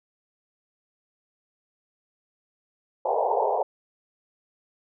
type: band-pass noise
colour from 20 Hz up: white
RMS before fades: -24 dBFS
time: 3.05-3.63 s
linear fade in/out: 5 ms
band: 410 to 940 Hz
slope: 96 dB/octave
effects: none